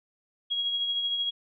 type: tone with tremolo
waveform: sine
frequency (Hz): 3300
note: G#7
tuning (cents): -12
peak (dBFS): -24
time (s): 0.5-1.31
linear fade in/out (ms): 20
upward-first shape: triangle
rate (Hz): 13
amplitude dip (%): 45
effects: none